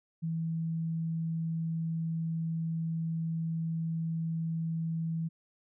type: tone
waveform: sine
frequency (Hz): 163.4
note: E3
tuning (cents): -15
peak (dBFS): -30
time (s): 0.22-5.29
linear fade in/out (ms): 20
effects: none